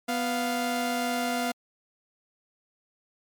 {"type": "tone pair together", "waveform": "sawtooth", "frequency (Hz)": [247, 698.5], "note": ["B3", "F5"], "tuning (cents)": [0, 0], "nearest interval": "octave + tritone", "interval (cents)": 1800, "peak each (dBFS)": -25, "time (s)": [0.08, 1.52], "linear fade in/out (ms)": 10, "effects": ["MP3 96 kbps"]}